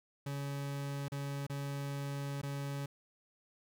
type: tone with dropouts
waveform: 40% pulse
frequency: 140.6 Hz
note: C#3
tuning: 25 cents sharp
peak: -36 dBFS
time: 0.26-2.86 s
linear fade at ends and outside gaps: 5 ms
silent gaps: 1.083-1.119 / 1.467-1.497 / 2.416-2.431 s
effects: none